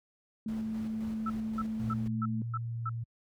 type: tone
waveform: sine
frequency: 220 Hz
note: A3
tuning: in tune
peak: -32 dBFS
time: 0.46-2.42 s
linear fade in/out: 2 ms
type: noise with tremolo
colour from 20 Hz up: brown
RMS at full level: -42 dBFS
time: 0.48-2.08 s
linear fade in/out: 5 ms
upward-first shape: square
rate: 3.8 Hz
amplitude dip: 40%
type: tone bursts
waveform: sine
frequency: 1319 Hz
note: E6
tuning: 1 cent sharp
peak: -32 dBFS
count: 6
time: 1.26-2.894 s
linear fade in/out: 5 ms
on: 39 ms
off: 280 ms
type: tone with pitch glide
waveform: sine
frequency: 116.54 to 115.73 Hz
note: A#2 to A#2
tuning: 0 to -12 cents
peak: -33 dBFS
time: 1.79-3.04 s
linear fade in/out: 10 ms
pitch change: -12 cents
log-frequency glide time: 2.56-2.87 s
effects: high-pass 60 Hz 12 dB/octave